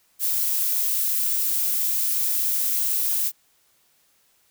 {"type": "noise", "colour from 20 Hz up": "violet", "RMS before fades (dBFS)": -23, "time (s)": [0.19, 3.32], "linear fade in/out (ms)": 50, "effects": ["white hiss -63 dBFS RMS until 4.5 s"]}